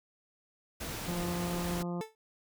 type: noise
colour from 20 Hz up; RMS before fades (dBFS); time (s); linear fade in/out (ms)
pink; -39; 0.8-1.83; 10
type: harmonic tone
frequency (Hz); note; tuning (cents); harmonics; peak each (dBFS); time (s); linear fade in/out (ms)
174.61; F3; 0; 1 / 2 / 3 / 4 / 5 / 6 / 7; -34 / -40 / -44 / -46 / -48 / -50 / -51; 1.08-2.01; 2
type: tone with exponential decay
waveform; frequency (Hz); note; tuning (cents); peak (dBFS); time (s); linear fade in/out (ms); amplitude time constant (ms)
30% pulse; 440; A4; 0; -31; 2.01-2.15; 1; 30
effects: none